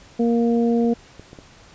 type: harmonic tone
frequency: 234 Hz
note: A#3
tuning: 7 cents sharp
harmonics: 1 / 2 / 3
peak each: -17 / -21 / -30 dBFS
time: 0.19-0.94 s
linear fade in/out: 10 ms
type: clicks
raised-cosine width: 2 ms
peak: -26 dBFS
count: 4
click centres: 0.846 / 1.196 / 1.331 / 1.388 s
effects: pink hiss -48 dBFS RMS until 1.74 s + resampled to 16000 Hz